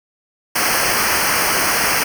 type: noise with comb filter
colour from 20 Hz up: pink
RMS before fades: -17 dBFS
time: 0.55-2.04 s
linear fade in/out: 10 ms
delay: 0.27 ms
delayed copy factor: -0.9
effects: none